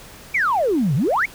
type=exponential two-way sweep; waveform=sine; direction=down then up; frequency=2413 to 123.5 to 2413 Hz; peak=-15 dBFS; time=0.34-1.26 s; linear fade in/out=10 ms; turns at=0.95 s; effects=tanh soft clip ceiling -11 dBFS + pink hiss -42 dBFS RMS until 1.34 s